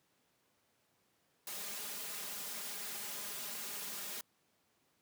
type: noise with comb filter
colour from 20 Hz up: white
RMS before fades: -43 dBFS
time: 1.47-4.21 s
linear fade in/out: 2 ms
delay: 4.9 ms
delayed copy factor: +0.95
effects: pink hiss -75 dBFS RMS until 5.01 s + high-pass 150 Hz 12 dB/octave